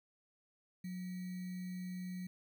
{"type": "tone with sample-and-hold", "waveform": "sine", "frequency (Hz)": 182, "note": "F#3", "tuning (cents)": -28, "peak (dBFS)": -40, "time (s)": [0.84, 2.27], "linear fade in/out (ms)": 5, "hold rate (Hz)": 2100, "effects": []}